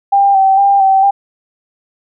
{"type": "tone with vibrato", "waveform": "sine", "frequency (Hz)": 784, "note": "G5", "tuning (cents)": 0, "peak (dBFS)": -6, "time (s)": [0.12, 1.11], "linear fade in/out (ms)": 10, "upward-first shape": "square", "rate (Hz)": 2.2, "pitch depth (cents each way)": 27, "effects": []}